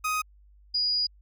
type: tone pair in turn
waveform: 30% pulse / sine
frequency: 1253 / 4895 Hz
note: D#6 / D#8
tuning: +12 / -29 cents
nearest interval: 2 octaves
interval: 2359 cents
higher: second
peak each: -23 dBFS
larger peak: neither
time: 0.04-0.22 / 0.74-1.07 s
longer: second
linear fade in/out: 10 ms
effects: added 50 Hz sine -53 dBFS peak until 1.21 s